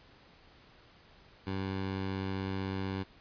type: tone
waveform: 15% pulse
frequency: 96 Hz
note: G2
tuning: 36 cents flat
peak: -27 dBFS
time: 1.46-3.04 s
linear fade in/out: 20 ms
effects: pink hiss -59 dBFS RMS until 3.2 s + resampled to 11025 Hz